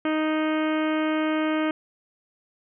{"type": "harmonic tone", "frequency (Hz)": 311.1, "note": "D#4", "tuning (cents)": 0, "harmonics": [1, 2, 3, 4, 5, 6, 7, 8, 9, 10], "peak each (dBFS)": [-23, -29, -36, -33, -35, -40, -37, -41, -44, -42], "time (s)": [0.05, 1.71], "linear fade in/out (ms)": 2, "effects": []}